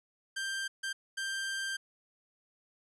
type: tone bursts at uneven times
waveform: sawtooth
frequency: 1578 Hz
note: G6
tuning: 11 cents sharp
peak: -30 dBFS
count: 3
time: 0.36-0.68 / 0.83-0.93 / 1.17-1.77 s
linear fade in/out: 10 ms
effects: resampled to 24000 Hz + 12-bit